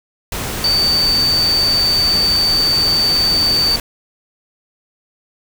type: tone in noise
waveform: sine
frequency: 4581 Hz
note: D8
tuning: 44 cents flat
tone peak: -12 dBFS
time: 0.64-3.76 s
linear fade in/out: 2 ms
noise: pink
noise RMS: -23 dBFS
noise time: 0.32-3.8 s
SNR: +8 dB
effects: none